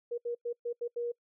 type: tone bursts at uneven times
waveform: sine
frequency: 476 Hz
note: A#4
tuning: 36 cents sharp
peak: -31 dBFS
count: 6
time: 0.11-0.18 / 0.25-0.35 / 0.45-0.53 / 0.65-0.73 / 0.81-0.88 / 0.96-1.12 s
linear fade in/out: 10 ms
effects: noise-tail reverb RT60 0.1 s tail -25 dB re dry